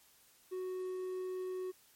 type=tone; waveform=triangle; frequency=370 Hz; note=F#4; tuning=in tune; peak=-35 dBFS; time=0.51-1.72 s; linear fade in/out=20 ms; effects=white hiss -65 dBFS RMS until 1.95 s + MP3 64 kbps